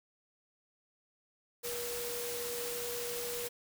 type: tone in noise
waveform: sine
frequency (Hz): 480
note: B4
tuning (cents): -49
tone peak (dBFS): -39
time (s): 1.63-3.49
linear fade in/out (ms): 20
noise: white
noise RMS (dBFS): -40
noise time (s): 1.63-3.49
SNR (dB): -2
effects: none